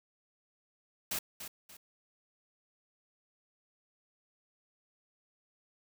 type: noise with echo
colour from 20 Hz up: white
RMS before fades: -35 dBFS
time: 1.11-1.19 s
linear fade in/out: 5 ms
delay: 290 ms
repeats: 2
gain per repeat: -9 dB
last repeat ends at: 1.77 s
effects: none